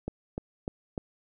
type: click train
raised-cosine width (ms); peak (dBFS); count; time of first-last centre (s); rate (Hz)
2; -19; 4; 0.08-0.978; 3.34
effects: none